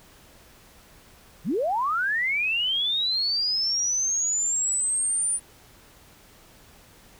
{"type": "linear sweep", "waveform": "sine", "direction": "up", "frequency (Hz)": [123.47, 9450], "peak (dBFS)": -22, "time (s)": [1.44, 5.4], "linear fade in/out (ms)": 50, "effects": ["pink hiss -53 dBFS RMS until 7.19 s"]}